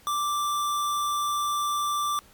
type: tone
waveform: square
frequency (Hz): 1174.7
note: D6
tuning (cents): 0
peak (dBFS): -25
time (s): 0.07-2.19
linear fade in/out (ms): 0
effects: pink hiss -55 dBFS RMS until 2.33 s + MP3 96 kbps